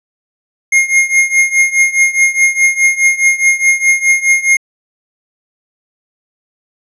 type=tone with tremolo; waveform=square; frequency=2137 Hz; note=C7; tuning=36 cents sharp; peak=-5 dBFS; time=0.72-4.57 s; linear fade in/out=5 ms; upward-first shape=triangle; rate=4.8 Hz; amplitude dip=90%; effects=low-pass 10000 Hz 12 dB/octave